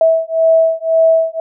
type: beating tone pair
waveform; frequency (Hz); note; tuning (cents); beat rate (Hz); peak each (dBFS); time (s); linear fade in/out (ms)
sine; 650 / 651.9; E5 / E5; -24 / -19; 1.9; -12; 0.01-1.4; 2
effects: none